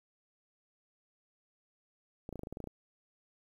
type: clicks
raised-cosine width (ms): 2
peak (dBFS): -28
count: 11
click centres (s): 2.291 / 2.327 / 2.357 / 2.393 / 2.434 / 2.471 / 2.526 / 2.571 / 2.603 / 2.641 / 2.673
effects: 10-bit